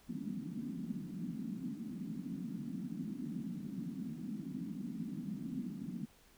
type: band-pass noise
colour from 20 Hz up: white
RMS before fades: -42 dBFS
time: 0.08-6.06 s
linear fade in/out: 20 ms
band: 160 to 270 Hz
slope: 48 dB/octave
effects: pink hiss -65 dBFS RMS until 6.37 s